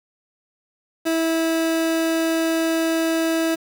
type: tone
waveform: 30% pulse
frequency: 326.2 Hz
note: E4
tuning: 18 cents flat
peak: -16 dBFS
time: 1.05-3.56 s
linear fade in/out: 20 ms
effects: 7-bit